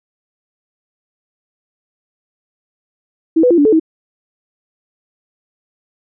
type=tone with pitch steps; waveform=sine; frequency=324 / 495.6 / 342.8 / 289 / 436.4 / 319.9 Hz; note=E4 / B4 / F4 / D4 / A4 / D#4; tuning=-30 / +6 / -32 / -28 / -14 / +48 cents; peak=-7 dBFS; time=3.36-3.798 s; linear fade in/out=10 ms; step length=73 ms; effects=none